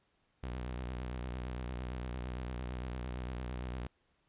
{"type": "tone with vibrato", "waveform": "sawtooth", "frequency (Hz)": 62.1, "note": "B1", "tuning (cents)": 10, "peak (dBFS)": -34, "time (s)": [0.43, 3.87], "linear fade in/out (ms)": 5, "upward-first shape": "sine", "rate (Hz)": 8.8, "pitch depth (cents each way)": 88, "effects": ["pink hiss -75 dBFS RMS until 4.28 s", "resampled to 8000 Hz"]}